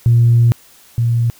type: tone pair in turn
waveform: sine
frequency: 117.9 / 117.46 Hz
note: A#2 / A#2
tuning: +20 / +14 cents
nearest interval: unison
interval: 6 cents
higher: first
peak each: -6 / -11 dBFS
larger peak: first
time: 0.06-0.52 / 0.98-1.3 s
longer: first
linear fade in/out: 0 ms
effects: tanh soft clip ceiling -3 dBFS + white hiss -46 dBFS RMS until 1.39 s